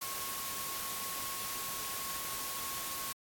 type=tone in noise; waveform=sine; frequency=1092 Hz; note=C#6; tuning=26 cents flat; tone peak=-44 dBFS; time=0.01-3.13 s; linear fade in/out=10 ms; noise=white; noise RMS=-39 dBFS; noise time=0.01-3.13 s; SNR=-8 dB; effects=AAC 64 kbps